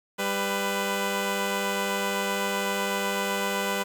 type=tone pair together; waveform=10% pulse; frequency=197.9 / 498.7 Hz; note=G3 / B4; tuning=+17 / +17 cents; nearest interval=octave + major third; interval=1600 cents; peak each=-20 / -20 dBFS; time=0.18-3.84 s; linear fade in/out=20 ms; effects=9-bit